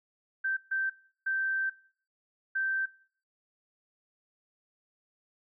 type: tone bursts at uneven times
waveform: sine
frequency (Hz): 1559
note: G6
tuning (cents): -10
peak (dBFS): -27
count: 4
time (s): 0.44-0.57 / 0.71-0.9 / 1.26-1.7 / 2.55-2.86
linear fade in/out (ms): 10
effects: noise-tail reverb RT60 0.5 s tail -21 dB re dry